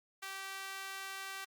sawtooth tone with high-pass filter, 387.9 Hz, G4, 18 cents flat, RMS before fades -44 dBFS, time 0.22-1.45 s, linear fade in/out 10 ms, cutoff 1400 Hz, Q 1.1, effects Opus 48 kbps

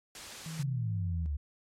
white noise, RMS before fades -43 dBFS, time 0.15-0.63 s, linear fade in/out 2 ms
sine tone with pitch glide, 160.4 to 166.34 Hz, E3 to E3, -47 to +16 cents, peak -38 dBFS, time 0.46-1.26 s, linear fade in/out 0 ms, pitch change +63 cents, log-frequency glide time 0.83-0.93 s
sine exponential sweep, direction down, 145 to 69.3 Hz, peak -30 dBFS, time 0.59-1.37 s, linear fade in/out 10 ms
effects low-pass 8000 Hz 12 dB/octave + MP3 96 kbps

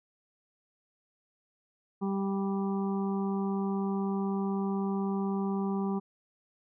harmonic tone, 196 Hz, G3, in tune, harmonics 1 / 2 / 4 / 5 / 6, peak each -29 / -35 / -41 / -43 / -45 dBFS, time 2.01-6 s, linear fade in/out 20 ms, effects none

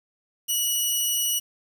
10% pulse tone, 2928 Hz, F#7, 19 cents flat, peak -14 dBFS, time 0.48-1.4 s, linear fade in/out 20 ms, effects 8-bit

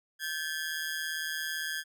sawtooth ring-modulated tone, 1644 Hz, G#6, 18 cents flat, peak -26 dBFS, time 0.19-1.84 s, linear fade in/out 50 ms, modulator 78.8 Hz, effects none

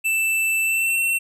square tone with pitch glide, 2653 to 2709 Hz, E7 to E7, +10 to +47 cents, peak -19 dBFS, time 0.04-1.19 s, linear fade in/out 20 ms, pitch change +37 cents, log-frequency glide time 0.62-0.99 s, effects none

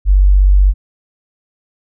sine tone, 48 Hz, G1, 36 cents flat, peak -5 dBFS, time 0.05-0.74 s, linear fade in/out 50 ms, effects none

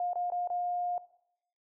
sine tone with dropouts, 710 Hz, F5, 28 cents sharp, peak -29 dBFS, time 0-0.98 s, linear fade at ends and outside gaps 2 ms, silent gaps 0.133-0.156 / 0.302-0.32 / 0.475-0.501 s, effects noise-tail reverb RT60 0.7 s tail -17 dB re dry

